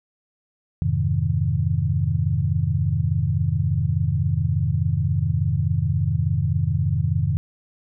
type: chord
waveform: sine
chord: F minor seventh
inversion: none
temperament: equal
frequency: 87.31 / 103.83 / 130.81 / 155.56 Hz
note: F2 / Ab2 / C3 / Eb3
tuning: 0 / 0 / 0 / 0 cents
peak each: -24 dBFS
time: 0.82-7.37 s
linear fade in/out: 0 ms
effects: none